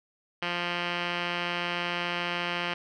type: tone with low-pass filter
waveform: 5% pulse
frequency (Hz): 174.61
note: F3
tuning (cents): 0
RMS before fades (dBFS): -31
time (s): 0.42-2.74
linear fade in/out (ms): 5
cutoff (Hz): 3200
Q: 8.7
effects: none